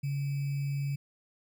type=tone with sample-and-hold; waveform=sine; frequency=140.3 Hz; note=C#3; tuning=21 cents sharp; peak=-29 dBFS; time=0.03-0.96 s; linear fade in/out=10 ms; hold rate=2450 Hz; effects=none